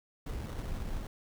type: noise with sample-and-hold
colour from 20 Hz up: brown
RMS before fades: -37 dBFS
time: 0.26-1.07 s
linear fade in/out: 5 ms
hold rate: 2450 Hz
effects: none